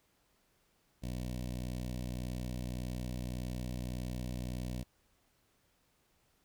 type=tone with notch filter; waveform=15% pulse; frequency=61.74 Hz; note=B1; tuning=in tune; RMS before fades=-39 dBFS; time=1.02-4.84 s; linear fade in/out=20 ms; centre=1300 Hz; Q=0.59; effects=pink hiss -73 dBFS RMS until 6.44 s